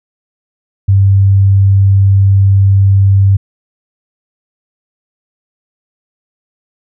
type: tone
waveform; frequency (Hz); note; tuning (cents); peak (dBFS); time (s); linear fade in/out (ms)
sine; 98; G2; 0; -4; 0.88-3.37; 10
effects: none